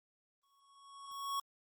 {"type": "tone with exponential growth", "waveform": "square", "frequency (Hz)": 1108.7, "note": "C#6", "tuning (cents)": 0, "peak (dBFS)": -34, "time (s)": [0.43, 1.4], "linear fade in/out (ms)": 5, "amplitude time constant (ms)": 210, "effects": ["Opus 24 kbps"]}